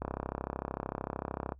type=click train; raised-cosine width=1 ms; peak=-20 dBFS; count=51; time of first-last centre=0.02-1.522 s; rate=33.3 Hz; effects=noise-tail reverb RT60 0.1 s tail -20 dB re dry + added 66 Hz sine -52 dBFS peak until 1.59 s